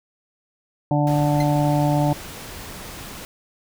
harmonic tone, 146.83 Hz, D3, in tune, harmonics 1 / 2 / 4 / 5 / 6, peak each -19 / -22 / -25 / -26 / -27 dBFS, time 0.91-2.13 s, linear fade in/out 2 ms
pink noise, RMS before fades -36 dBFS, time 1.07-3.25 s, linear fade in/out 0 ms
25% pulse tone with exponential decay, 2059 Hz, C7, 28 cents flat, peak -23 dBFS, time 1.4-1.47 s, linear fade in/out 5 ms, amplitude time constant 15 ms
effects none

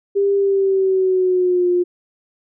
sine tone with pitch glide, 398.8 to 355.3 Hz, G4 to F4, +30 to +30 cents, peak -13 dBFS, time 0.15-1.84 s, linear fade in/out 20 ms, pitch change -200 cents, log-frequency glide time 0.35-1.68 s, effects none

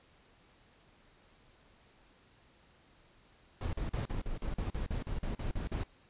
brown noise bursts, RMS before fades -35 dBFS, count 14, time 3.61-5.836 s, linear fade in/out 2 ms, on 120 ms, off 42 ms, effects pink hiss -64 dBFS RMS until 6.09 s + resampled to 8000 Hz

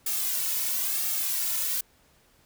blue noise with flanger, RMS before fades -28 dBFS, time 0.06-1.81 s, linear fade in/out 5 ms, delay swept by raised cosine 2 to 2.55 ms, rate 1 Hz, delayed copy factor -0.9, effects pink hiss -62 dBFS RMS until 2.45 s

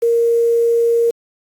sine tone with quantisation, 466.2 Hz, A#4, in tune, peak -11 dBFS, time 0.02-1.11 s, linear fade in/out 10 ms, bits 6, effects AAC 64 kbps

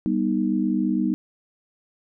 sine chord, G augmented, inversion none, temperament equal with one note detuned, 196 / 244 / 311.1 Hz, G3 / B3 / D#4, 0 / -21 / 0 cents, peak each -24 dBFS, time 0.06-1.14 s, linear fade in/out 0 ms, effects none

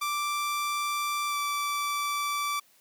sawtooth tone with pitch glide, 1174 to 1161.9 Hz, D6 to D6, -1 to -19 cents, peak -24 dBFS, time 0.01-2.6 s, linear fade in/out 10 ms, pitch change -18 cents, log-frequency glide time 1.28-1.36 s, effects white hiss -62 dBFS RMS until 2.8 s + high-pass 150 Hz 12 dB/octave

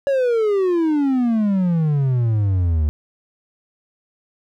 triangle exponential sweep, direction down, 565 to 73.42 Hz, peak -13 dBFS, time 0.07-2.89 s, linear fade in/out 0 ms, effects none

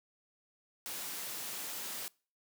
white noise, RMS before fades -41 dBFS, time 0.86-2.08 s, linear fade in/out 0 ms, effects noise-tail reverb RT60 0.4 s tail -25 dB re dry + high-pass 150 Hz 12 dB/octave

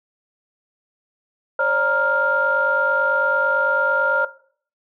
sine tone cluster, 540 / 589 / 937 / 1401 Hz, C#5 / D5 / A#5 / F6, -45 / +5 / +9 / +5 cents, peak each -21 / -24 / -25 / -19 dBFS, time 1.59-4.25 s, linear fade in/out 5 ms, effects noise-tail reverb RT60 0.5 s tail -17 dB re dry + tanh soft clip ceiling -6 dBFS

